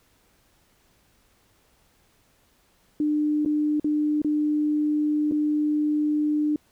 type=tone with dropouts; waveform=sine; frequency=300 Hz; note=D4; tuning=37 cents sharp; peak=-20 dBFS; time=3-6.56 s; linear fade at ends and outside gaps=2 ms; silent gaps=3.45-3.459 / 3.798-3.844 / 4.218-4.246 / 5.313-5.32 s; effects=pink hiss -63 dBFS RMS until 6.71 s